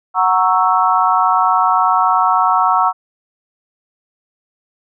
sine chord, F# dominant seventh, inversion none, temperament equal, 740 / 932.3 / 1108.7 / 1318.5 Hz, F#5 / A#5 / C#6 / E6, 0 / 0 / 0 / 0 cents, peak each -16 dBFS, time 0.14-2.93 s, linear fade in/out 50 ms, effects none

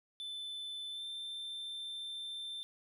triangle tone with pitch glide, 3520 to 3563 Hz, A7 to A7, 0 to +21 cents, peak -39 dBFS, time 0.2-2.63 s, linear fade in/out 0 ms, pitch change +21 cents, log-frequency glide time 0.91-1.04 s, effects none

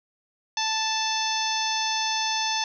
harmonic tone, 880 Hz, A5, in tune, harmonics 1 / 2 / 3 / 4 / 5 / 6 / 7, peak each -28 / -34 / -33 / -31 / -34 / -31 / -32 dBFS, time 0.57-2.64 s, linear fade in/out 2 ms, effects none

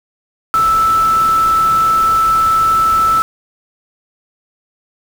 sine tone in noise, 1318.5 Hz, E6, in tune, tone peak -9 dBFS, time 0.54-3.22 s, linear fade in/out 0 ms, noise pink, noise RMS -27 dBFS, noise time 0.54-3.22 s, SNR +15 dB, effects none

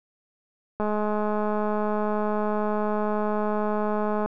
click train, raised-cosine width 1 ms, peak -14 dBFS, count 731, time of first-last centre 0.8-4.26 s, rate 211 Hz, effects none

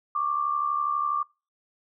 sine tone pair together, 1108 / 1180.2 Hz, C#6 / D6, -1 / +8 cents, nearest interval minor second, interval 109 cents, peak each -29 / -25 dBFS, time 0.15-1.23 s, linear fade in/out 5 ms, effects noise-tail reverb RT60 0.3 s tail -24 dB re dry

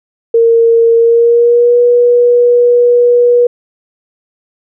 sine tone with pitch glide, 460.8 to 483.7 Hz, A#4 to B4, -20 to -36 cents, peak -4 dBFS, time 0.34-3.47 s, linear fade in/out 5 ms, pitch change +84 cents, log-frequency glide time 0.96-1.79 s, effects none

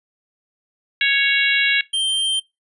harmonic tone, 554.4 Hz, C#5, in tune, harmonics 3 / 4 / 5 / 6 / 7, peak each -20 / -19 / -20 / -24 / -24 dBFS, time 1.01-1.81 s, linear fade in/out 2 ms
square tone, 3148 Hz, G7, 7 cents sharp, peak -18 dBFS, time 1.93-2.4 s, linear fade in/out 10 ms
effects noise-tail reverb RT60 0.2 s tail -20 dB re dry + resampled to 24000 Hz

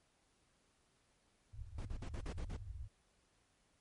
white low-pass noise, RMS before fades -48 dBFS, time 1.53-2.88 s, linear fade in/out 5 ms, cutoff 110 Hz, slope 96 dB/octave
brown noise bursts, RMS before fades -43 dBFS, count 7, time 1.78-2.567 s, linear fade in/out 5 ms, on 73 ms, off 46 ms
effects pink hiss -75 dBFS RMS until 3.8 s + MP3 48 kbps

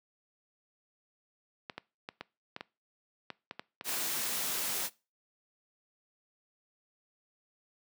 clicks, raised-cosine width 0.3 ms, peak -23 dBFS, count 12, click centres 1.698 / 1.78 / 2.089 / 2.21 / 2.564 / 2.609 / 3.303 / 3.511 / 3.595 / 3.811 / 3.893 / 3.942 s
white noise, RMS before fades -34 dBFS, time 3.84-4.9 s, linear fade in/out 50 ms
effects noise-tail reverb RT60 0.3 s tail -22 dB re dry + high-pass 150 Hz 12 dB/octave

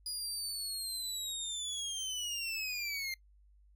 25% pulse linear sweep, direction down, 4923 to 2093 Hz, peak -32 dBFS, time 0.06-3.14 s, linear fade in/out 2 ms, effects noise-tail reverb RT60 0.1 s tail -21 dB re dry + added 50 Hz sine -60 dBFS peak until 3.75 s

